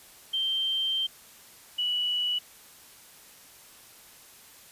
sine tone pair in turn, 3140 / 2946 Hz, G7 / F#7, +2 / -8 cents, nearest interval minor second, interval 110 cents, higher first, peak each -25 dBFS, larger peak neither, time 0.33-1.07 / 1.78-2.39 s, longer first, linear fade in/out 10 ms, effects white hiss -52 dBFS RMS until 4.71 s + resampled to 32000 Hz

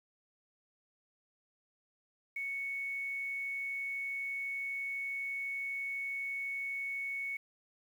sine tone with quantisation, 2217 Hz, C#7, in tune, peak -35 dBFS, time 2.36-7.37 s, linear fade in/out 5 ms, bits 10, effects none

